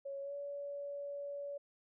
sine tone with pitch glide, 554 to 568.9 Hz, C#5 to C#5, -1 to +45 cents, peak -40 dBFS, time 0.05-1.58 s, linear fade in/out 10 ms, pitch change +46 cents, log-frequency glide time 0.21-0.34 s, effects none

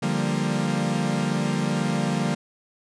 40% pulse chord, G minor seventh, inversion second, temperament equal with one note detuned, 146.83 / 174.61 / 196.91 / 233.1 Hz, D3 / F3 / G3 / Bb3, 0 / 0 / +8 / 0 cents, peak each -27 dBFS, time 0.02-2.35 s, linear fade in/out 10 ms, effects resampled to 22050 Hz

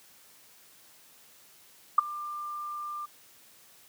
sine tone with ADSR envelope, 1192 Hz, D6, 25 cents sharp, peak -12 dBFS, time 1.98-3.06 s, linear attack 6 ms, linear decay 12 ms, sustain -22 dB, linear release 12 ms, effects white hiss -57 dBFS RMS until 3.88 s + high-pass 80 Hz 12 dB/octave

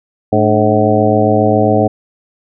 harmonic tone with a mistuned harmonic, 107.3 Hz, A2, 43 cents flat, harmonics 1 / 2 / 3 / 4 / 5 / 6 / 7, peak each -16 / -16 / -16 / -16 / -16 / -16 / -16 dBFS, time 0.32-1.88 s, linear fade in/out 10 ms, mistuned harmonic 3, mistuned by -110 cents, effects none

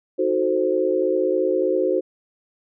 sine chord, D# diminished seventh, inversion none, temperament equal with one note detuned, 315.1 / 370 / 440 / 523.3 Hz, D#4 / F#4 / A4 / C5, +22 / 0 / 0 / 0 cents, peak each -26 / -21 / -26 / -22 dBFS, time 0.18-2.01 s, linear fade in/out 20 ms, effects none

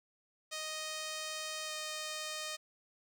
5% pulse tone with pitch glide, 622.3 to 618.4 Hz, D#5 to D#5, 0 to -11 cents, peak -27 dBFS, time 0.51-2.57 s, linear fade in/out 20 ms, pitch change -11 cents, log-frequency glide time 1.66-1.71 s, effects none

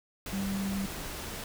sine tone in noise, 196 Hz, G3, in tune, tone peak -30 dBFS, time 0.33-0.86 s, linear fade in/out 2 ms, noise pink, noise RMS -39 dBFS, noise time 0.26-1.44 s, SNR +6 dB, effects none

